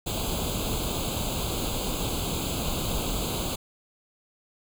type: noise with comb filter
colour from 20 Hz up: pink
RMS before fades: -29 dBFS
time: 0.06-3.56 s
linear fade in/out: 10 ms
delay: 0.27 ms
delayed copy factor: +1
effects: none